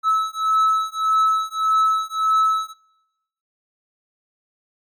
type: beating tone pair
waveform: triangle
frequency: 1300 / 1301.7 Hz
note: E6 / E6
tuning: -24 / -22 cents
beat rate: 1.7 Hz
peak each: -18 dBFS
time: 0.03-2.74 s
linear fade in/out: 50 ms
effects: noise-tail reverb RT60 1.0 s tail -26 dB re dry + Opus 48 kbps